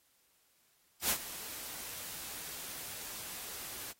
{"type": "noise with ADSR envelope", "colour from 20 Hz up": "white", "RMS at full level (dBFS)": -29, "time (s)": [1.01, 3.93], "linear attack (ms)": 87, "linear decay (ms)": 75, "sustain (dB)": -15, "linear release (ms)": 20, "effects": ["white hiss -71 dBFS RMS until 3.99 s", "AAC 48 kbps"]}